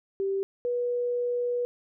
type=tone pair in turn; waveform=sine; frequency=390.2 / 486.4 Hz; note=G4 / B4; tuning=-8 / -26 cents; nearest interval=major third; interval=382 cents; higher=second; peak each=-25 dBFS; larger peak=neither; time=0.2-0.43 / 0.65-1.65 s; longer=second; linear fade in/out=0 ms; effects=none